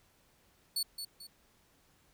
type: tone with echo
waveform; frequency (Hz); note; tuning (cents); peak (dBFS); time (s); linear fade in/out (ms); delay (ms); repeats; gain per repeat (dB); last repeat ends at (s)
sawtooth; 4435; C#8; 0; -28; 0.76-0.83; 5; 220; 2; -8; 1.27
effects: pink hiss -68 dBFS RMS until 2.13 s